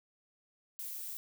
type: noise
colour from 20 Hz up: violet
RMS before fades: -42 dBFS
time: 0.79-1.17 s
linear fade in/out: 0 ms
effects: none